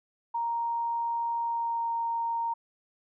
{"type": "tone with pitch glide", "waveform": "sine", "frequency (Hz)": [933, 926.6], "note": ["A#5", "A#5"], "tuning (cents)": [1, -11], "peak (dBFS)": -27, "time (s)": [0.34, 2.54], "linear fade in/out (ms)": 10, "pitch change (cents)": -12, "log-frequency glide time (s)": [1.4, 1.91], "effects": []}